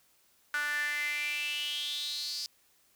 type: tone with high-pass filter sweep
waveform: sawtooth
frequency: 294.2 Hz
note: D4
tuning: 3 cents sharp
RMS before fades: -34 dBFS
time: 0.54-2.46 s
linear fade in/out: 0 ms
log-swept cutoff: 1500 to 4900 Hz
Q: 8
effects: white hiss -67 dBFS RMS until 2.95 s